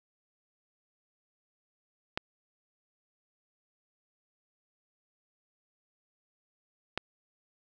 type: clicks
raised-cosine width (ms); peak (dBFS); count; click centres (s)
0.3; -14; 2; 2.175 / 6.976
effects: none